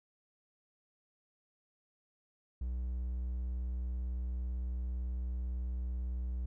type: tone with vibrato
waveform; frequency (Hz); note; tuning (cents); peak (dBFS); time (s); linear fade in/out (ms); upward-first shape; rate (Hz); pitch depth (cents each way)
triangle; 61.74; B1; 0; -32; 2.61-6.46; 5; triangle; 18; 20
effects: none